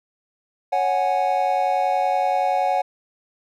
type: chord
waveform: triangle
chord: C# suspended fourth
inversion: none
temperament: equal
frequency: 554.4 / 740 / 830.6 Hz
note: C#5 / F#5 / G#5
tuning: 0 / 0 / 0 cents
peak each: -23 / -18 / -22 dBFS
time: 0.72-2.82 s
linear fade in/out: 10 ms
effects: none